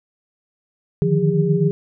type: tone cluster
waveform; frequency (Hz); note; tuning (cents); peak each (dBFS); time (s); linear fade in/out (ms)
sine; 150 / 158 / 176.4 / 405; D3 / D#3 / F3 / G#4; +37 / +27 / +18 / -43; -20; 1.02-1.71; 0
effects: none